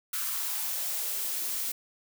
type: noise with high-pass filter sweep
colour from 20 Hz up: blue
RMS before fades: -32 dBFS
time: 0.13-1.72 s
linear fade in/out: 5 ms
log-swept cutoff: 1400 to 220 Hz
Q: 2.7
effects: none